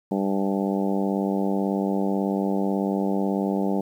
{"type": "harmonic tone with a mistuned harmonic", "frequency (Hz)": 98.2, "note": "G2", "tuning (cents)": 4, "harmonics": [2, 3, 4, 5, 6, 7, 8, 9], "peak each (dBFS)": [-24, -28, -30, -32, -34, -35, -36, -37], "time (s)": [0.11, 3.81], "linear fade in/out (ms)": 5, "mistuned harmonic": 9, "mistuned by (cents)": -28, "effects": ["9-bit"]}